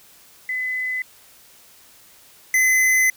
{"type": "tone pair in turn", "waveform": ["sine", "square"], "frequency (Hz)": [2016, 2034], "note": ["B6", "C7"], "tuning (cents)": [35, -50], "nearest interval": "unison", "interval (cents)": 15, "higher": "second", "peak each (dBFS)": [-22, -15], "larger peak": "second", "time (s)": [[0.49, 1.02], [2.54, 3.1]], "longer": "second", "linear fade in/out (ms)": 2, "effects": ["white hiss -50 dBFS RMS until 3.16 s"]}